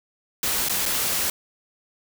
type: noise with dropouts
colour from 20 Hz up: white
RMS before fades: -24 dBFS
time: 0.43-1.3 s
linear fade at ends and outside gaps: 2 ms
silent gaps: 0.686-0.695 / 0.856-0.86 s
effects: none